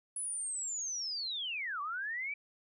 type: linear two-way sweep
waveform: sine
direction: down then up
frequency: 10270 to 1116 to 2346 Hz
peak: -35 dBFS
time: 0.16-2.34 s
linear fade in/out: 5 ms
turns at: 1.81 s
effects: none